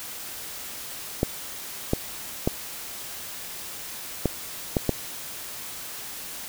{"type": "clicks", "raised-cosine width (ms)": 2, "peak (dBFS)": -7, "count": 6, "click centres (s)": [1.231, 1.934, 2.475, 4.257, 4.768, 4.893], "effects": ["white hiss -37 dBFS RMS until 6.48 s"]}